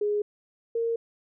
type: tone pair in turn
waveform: sine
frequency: 415.3 / 461.2 Hz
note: G#4 / A#4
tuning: 0 / -19 cents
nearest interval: major second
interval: 181 cents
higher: second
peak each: -23 / -24 dBFS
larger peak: first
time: 0.01-0.22 / 0.75-0.96 s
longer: neither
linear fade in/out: 5 ms
effects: none